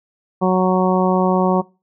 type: harmonic tone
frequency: 185 Hz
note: F#3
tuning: in tune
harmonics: 1 / 2 / 3 / 4 / 5 / 6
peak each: -16 / -19 / -21 / -22 / -23 / -24 dBFS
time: 0.41-1.62 s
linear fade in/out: 20 ms
effects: noise-tail reverb RT60 0.3 s tail -23 dB re dry